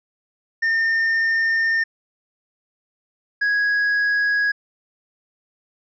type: tone pair in turn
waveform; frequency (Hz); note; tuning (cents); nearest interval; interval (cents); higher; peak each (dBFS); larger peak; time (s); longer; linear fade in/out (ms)
triangle; 1814 / 1660.2; A#6 / G#6; -48 / -1; major second; 153; first; -15; neither; 0.62-1.84 / 3.41-4.52; first; 10
effects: resampled to 16000 Hz